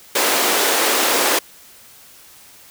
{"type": "high-pass noise", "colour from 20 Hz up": "pink", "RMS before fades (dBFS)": -17, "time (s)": [0.15, 1.39], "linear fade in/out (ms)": 5, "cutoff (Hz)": 330, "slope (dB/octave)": 24, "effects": ["white hiss -45 dBFS RMS until 2.7 s"]}